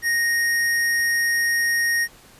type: tone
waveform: square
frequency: 1864.7 Hz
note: A#6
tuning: in tune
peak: -19 dBFS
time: 0.02-2.08 s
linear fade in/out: 50 ms
effects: pink hiss -49 dBFS RMS until 2.39 s + resampled to 32000 Hz